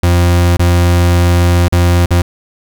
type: tone with dropouts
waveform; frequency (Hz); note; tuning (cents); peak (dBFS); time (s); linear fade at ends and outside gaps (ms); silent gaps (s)
40% pulse; 87.31; F2; 0; -6; 0.03-2.22; 5; 0.57-0.593 / 1.683-1.724 / 2.06-2.106
effects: none